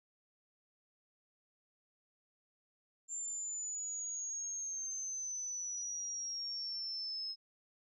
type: exponential sweep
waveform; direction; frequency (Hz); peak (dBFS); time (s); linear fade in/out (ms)
sine; down; 7300 to 5150; -38; 3.08-7.36; 50
effects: none